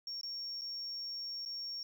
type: tone with dropouts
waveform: triangle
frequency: 5520 Hz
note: F8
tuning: 21 cents flat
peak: -36 dBFS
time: 0.07-1.83 s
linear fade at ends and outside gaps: 2 ms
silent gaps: 0.212-0.232 / 0.612-0.617 / 1.452-1.459 s
effects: tanh soft clip ceiling -36 dBFS + 11-bit